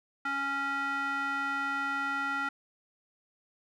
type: tone with band-pass filter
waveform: square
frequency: 277.2 Hz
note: C#4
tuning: in tune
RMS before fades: -32 dBFS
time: 0.25-2.49 s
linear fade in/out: 5 ms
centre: 1500 Hz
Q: 3.6
effects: none

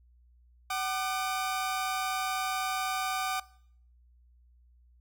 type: tone pair together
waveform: sawtooth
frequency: 756 / 1200 Hz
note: F#5 / D6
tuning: +37 / +37 cents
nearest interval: minor sixth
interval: 800 cents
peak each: -29 / -30 dBFS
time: 0.7-3.4 s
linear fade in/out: 5 ms
effects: noise-tail reverb RT60 0.6 s tail -20 dB re dry + added 60 Hz sine -58 dBFS peak until 5 s

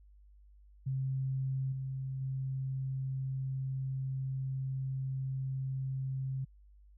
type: tone with level steps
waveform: sine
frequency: 133 Hz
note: C3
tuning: 29 cents sharp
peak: -31 / -35 / -33 dBFS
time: 0.86-6.45 s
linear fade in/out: 10 ms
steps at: 1.72 / 2.21 s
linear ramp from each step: 5 ms
effects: added 50 Hz sine -56 dBFS peak until 6.97 s

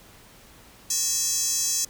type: tone with high-pass filter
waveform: square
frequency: 367.4 Hz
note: F#4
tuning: 12 cents flat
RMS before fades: -25 dBFS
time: 0.9-1.85 s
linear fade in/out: 5 ms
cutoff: 6400 Hz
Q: 4.3
effects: pink hiss -51 dBFS RMS until 1.89 s

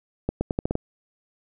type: accelerating click train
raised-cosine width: 2 ms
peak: -10 dBFS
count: 7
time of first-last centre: 0.29-0.754 s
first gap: 120 ms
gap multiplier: 0.82
effects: none

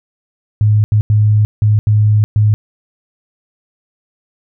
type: tone bursts at uneven times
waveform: sine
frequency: 106.1 Hz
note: G#2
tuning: 38 cents sharp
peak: -7 dBFS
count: 6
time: 0.61-0.84 / 0.92-1.01 / 1.1-1.45 / 1.62-1.79 / 1.87-2.24 / 2.36-2.54 s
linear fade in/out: 0 ms
effects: none

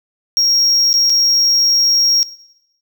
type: tone with dropouts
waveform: triangle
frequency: 5588 Hz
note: F8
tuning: in tune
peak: -9 dBFS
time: 0.37-2.23 s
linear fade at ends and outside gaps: 0 ms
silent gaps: 0.93-0.94 / 1.097-1.101 s
effects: noise-tail reverb RT60 0.9 s tail -18 dB re dry

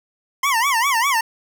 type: tone with vibrato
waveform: 25% pulse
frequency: 1012 Hz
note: B5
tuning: 42 cents sharp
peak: -12 dBFS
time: 0.43-1.21 s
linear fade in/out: 5 ms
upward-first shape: sine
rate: 5 Hz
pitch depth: 220 cents each way
effects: none

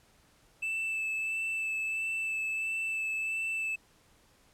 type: tone with vibrato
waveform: triangle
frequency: 2637 Hz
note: E7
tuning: in tune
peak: -29 dBFS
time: 0.62-3.76 s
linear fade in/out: 10 ms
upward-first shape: sine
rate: 1.5 Hz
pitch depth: 14 cents each way
effects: pink hiss -64 dBFS RMS until 4.53 s + low-pass 12000 Hz 12 dB/octave

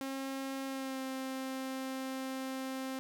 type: tone with pitch glide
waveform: sawtooth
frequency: 269.2 to 263.7 Hz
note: C4 to C4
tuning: +49 to +14 cents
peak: -33 dBFS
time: 0.01-2.99 s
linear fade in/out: 0 ms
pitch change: -35 cents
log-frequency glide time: 0.66-1.02 s
effects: 12-bit

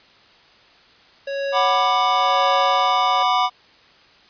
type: tone with tremolo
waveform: square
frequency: 554.4 Hz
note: C#5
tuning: in tune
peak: -22 dBFS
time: 1.27-3.23 s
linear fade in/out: 5 ms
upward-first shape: sine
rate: 0.99 Hz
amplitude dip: 75%
type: chord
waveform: square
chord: B minor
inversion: second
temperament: just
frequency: 740.8 / 987.8 / 1185.3 Hz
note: F#5 / B5 / D6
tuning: +2 / 0 / +16 cents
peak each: -21 dBFS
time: 1.52-3.5 s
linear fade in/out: 50 ms
type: noise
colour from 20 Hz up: violet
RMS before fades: -31 dBFS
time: 1.64-2.91 s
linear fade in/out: 20 ms
effects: white hiss -51 dBFS RMS until 4.29 s + resampled to 11025 Hz

